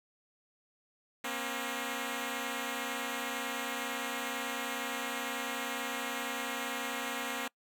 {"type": "tone pair together", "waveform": "5% pulse", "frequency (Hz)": [239.1, 270.1], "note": ["A#3", "C#4"], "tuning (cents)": [44, -45], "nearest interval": "major second", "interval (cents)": 211, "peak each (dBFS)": -26, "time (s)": [1.24, 7.48], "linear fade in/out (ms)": 5, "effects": ["noise-tail reverb RT60 0.1 s tail -25 dB re dry"]}